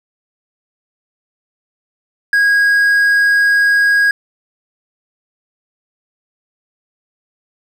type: tone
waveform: triangle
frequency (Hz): 1643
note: G#6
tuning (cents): -19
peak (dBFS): -7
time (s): 2.33-4.11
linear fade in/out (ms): 2
effects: none